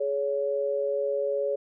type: tone pair together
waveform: sine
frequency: 419.7 / 562 Hz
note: G#4 / C#5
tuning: +18 / +24 cents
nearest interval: perfect fourth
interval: 506 cents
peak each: -29 / -26 dBFS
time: 0-1.56 s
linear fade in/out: 10 ms
effects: none